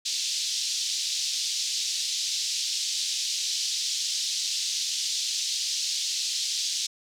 white band-pass noise, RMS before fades -29 dBFS, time 0.05-6.87 s, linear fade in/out 10 ms, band 3500 to 6100 Hz, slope 24 dB/octave, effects none

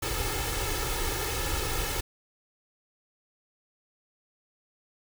pink noise with comb filter, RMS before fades -30 dBFS, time 0.02-2.01 s, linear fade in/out 10 ms, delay 2.3 ms, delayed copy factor +0.9, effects none

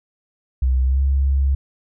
sine tone with pitch glide, 64.4 to 68.23 Hz, C2 to C#2, -27 to -27 cents, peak -14 dBFS, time 0.62-1.55 s, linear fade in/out 5 ms, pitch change +100 cents, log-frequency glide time 0.85-1.01 s, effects none

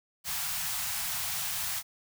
white band-stop noise, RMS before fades -33 dBFS, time 0.24-1.83 s, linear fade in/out 50 ms, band 190 to 660 Hz, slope 96 dB/octave, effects none

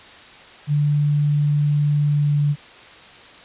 sine tone with pitch glide, 146.83 to 145.9 Hz, D3 to D3, 0 to -11 cents, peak -15 dBFS, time 0.67-2.56 s, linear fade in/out 50 ms, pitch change -11 cents, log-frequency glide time 2.01-2.4 s, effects white hiss -43 dBFS RMS until 3.44 s + resampled to 8000 Hz

